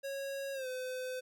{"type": "tone with pitch glide", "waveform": "square", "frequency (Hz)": [550, 510.2], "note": ["C#5", "C5"], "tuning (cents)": [-14, -44], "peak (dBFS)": -38, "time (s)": [0.03, 1.21], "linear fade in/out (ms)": 20, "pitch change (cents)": -130, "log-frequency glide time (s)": [0.53, 0.67], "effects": []}